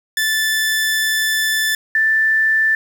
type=tone pair in turn; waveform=sawtooth / sine; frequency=1754 / 1767.2 Hz; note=A6 / A6; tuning=-6 / +7 cents; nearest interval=unison; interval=13 cents; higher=second; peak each=-12 dBFS; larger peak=neither; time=0.17-1.75 / 1.95-2.75 s; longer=first; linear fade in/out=2 ms; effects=7-bit